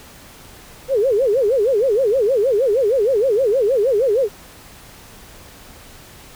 sine tone with vibrato, 470 Hz, A#4, 14 cents sharp, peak -13 dBFS, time 0.88-4.29 s, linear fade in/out 50 ms, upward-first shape sine, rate 6.4 Hz, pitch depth 280 cents each way, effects pink hiss -42 dBFS RMS until 6.35 s

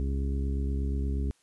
harmonic tone, 68.4 Hz, C#2, 23 cents flat, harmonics 1 / 2 / 3 / 4 / 5 / 6, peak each -27 / -38 / -39 / -39 / -47 / -43 dBFS, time 0-1.31 s, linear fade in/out 0 ms, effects white hiss -67 dBFS RMS until 1.42 s + resampled to 24000 Hz

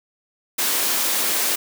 white high-pass noise, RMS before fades -21 dBFS, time 0.58-1.56 s, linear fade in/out 10 ms, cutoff 210 Hz, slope 48 dB/octave, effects none

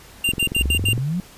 square tone bursts, 2787 Hz, F7, 4 cents flat, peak -18 dBFS, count 5, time 0.24-0.93 s, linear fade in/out 5 ms, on 78 ms, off 75 ms
click train, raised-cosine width 3 ms, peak -14 dBFS, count 16, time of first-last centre 0.29-0.978 s, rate 21.8 Hz
sine exponential sweep, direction up, 58.27 to 189.9 Hz, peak -20 dBFS, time 0.59-1.2 s, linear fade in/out 0 ms
effects pink hiss -45 dBFS RMS until 1.37 s + resampled to 32000 Hz

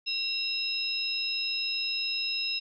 sine tone cluster, 2730 / 3837 / 5130 Hz, F7 / A#7 / E8, -40 / +49 / -48 cents, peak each -33 / -34 / -31 dBFS, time 0.06-2.6 s, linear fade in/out 20 ms, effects none

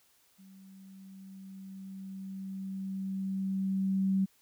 sine tone with level ramp, 192.2 Hz, G3, 34 cents flat, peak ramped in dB -52 to -24 dBFS, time 0.38-4.26 s, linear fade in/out 20 ms, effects white hiss -67 dBFS RMS until 4.41 s

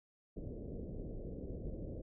pink low-pass noise, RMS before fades -44 dBFS, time 0.36-2.02 s, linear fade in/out 10 ms, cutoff 560 Hz, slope 48 dB/octave, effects none

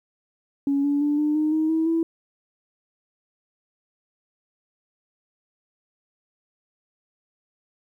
sine tone with pitch steps, 279.8 / 286.3 / 293 / 299.9 / 306.9 / 314.1 / 321.4 / 328.9 Hz, C#4 / D4 / D4 / D4 / D#4 / D#4 / E4 / E4, +16 / -44 / -4 / +36 / -24 / +16 / -44 / -4 cents, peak -18 dBFS, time 0.67-2.03 s, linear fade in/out 2 ms, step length 170 ms, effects tanh soft clip ceiling -14 dBFS + 10-bit

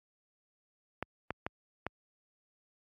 clicks, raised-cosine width 0.5 ms, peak -19 dBFS, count 4, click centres 1.026 / 1.306 / 1.465 / 1.866 s, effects high-pass 60 Hz 12 dB/octave + AAC 64 kbps

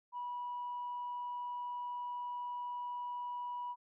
sine tone, 976 Hz, B5, 21 cents flat, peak -37 dBFS, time 0.12-3.76 s, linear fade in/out 50 ms, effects tanh soft clip ceiling -34 dBFS

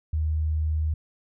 sine tone, 77.78 Hz, D#2, in tune, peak -22 dBFS, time 0.13-0.94 s, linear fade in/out 5 ms, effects none

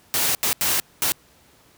white noise bursts at uneven times, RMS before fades -21 dBFS, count 4, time 0.14-0.35 / 0.43-0.53 / 0.61-0.8 / 1.02-1.12 s, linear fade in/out 0 ms, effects pink hiss -55 dBFS RMS until 1.77 s + high-pass 60 Hz 12 dB/octave

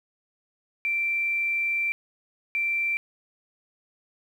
sine tone bursts at uneven times, 2349 Hz, D7, in tune, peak -23 dBFS, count 2, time 0.85-1.92 / 2.55-2.97 s, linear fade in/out 0 ms, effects 9-bit

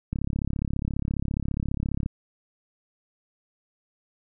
click train, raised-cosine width 5 ms, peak -15 dBFS, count 68, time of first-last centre 0.13-2.061 s, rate 34.7 Hz, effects none

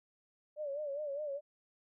sine tone with vibrato, 580 Hz, D5, 22 cents flat, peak -36 dBFS, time 0.56-1.41 s, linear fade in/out 50 ms, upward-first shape sine, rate 4.9 Hz, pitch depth 93 cents each way, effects none

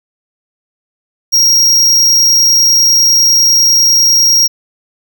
square tone, 5610 Hz, F8, 7 cents sharp, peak -6 dBFS, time 1.32-4.48 s, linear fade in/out 20 ms, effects none

